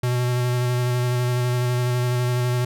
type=tone with vibrato; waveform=square; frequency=123.47 Hz; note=B2; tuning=in tune; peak=-20 dBFS; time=0.03-2.65 s; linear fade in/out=5 ms; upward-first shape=square; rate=12 Hz; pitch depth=12 cents each way; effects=none